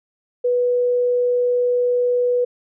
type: tone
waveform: sine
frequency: 490.9 Hz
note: B4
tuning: 10 cents flat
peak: -15 dBFS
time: 0.44-2.45 s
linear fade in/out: 10 ms
effects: none